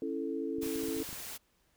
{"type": "chord", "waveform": "sine", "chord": "A major", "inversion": "first", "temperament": "just", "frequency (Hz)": [275, 330, 440], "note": ["C#4", "E4", "A4"], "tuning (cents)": [-14, 2, 0], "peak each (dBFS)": -37, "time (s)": [0.02, 1.03], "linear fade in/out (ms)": 2}
{"type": "clicks", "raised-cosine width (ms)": 3, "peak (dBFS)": -35, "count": 10, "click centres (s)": [0.585, 0.632, 0.664, 0.759, 0.834, 0.885, 0.968, 1.003, 1.09, 1.129]}
{"type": "noise", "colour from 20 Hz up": "white", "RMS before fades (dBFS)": -43, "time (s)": [0.61, 1.38], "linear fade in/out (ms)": 20}
{"effects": ["pink hiss -72 dBFS RMS until 1.76 s"]}